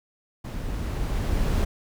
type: noise with level ramp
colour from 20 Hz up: brown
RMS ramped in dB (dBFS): -32 to -22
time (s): 0.44-1.65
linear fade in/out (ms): 10
effects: none